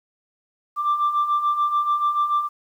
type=beating tone pair; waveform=sine; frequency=1175 / 1181.9 Hz; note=D6 / D6; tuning=+1 / +11 cents; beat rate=6.9 Hz; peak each=-24 / -18 dBFS; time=0.76-2.49 s; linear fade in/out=50 ms; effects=tanh soft clip ceiling -14 dBFS + 9-bit